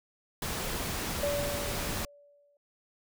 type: noise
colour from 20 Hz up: pink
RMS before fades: -34 dBFS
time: 0.42-2.05 s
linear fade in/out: 2 ms
type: tone with exponential decay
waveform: sine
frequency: 576 Hz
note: D5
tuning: 34 cents flat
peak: -26 dBFS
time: 1.23-2.57 s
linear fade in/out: 2 ms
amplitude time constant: 290 ms
effects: none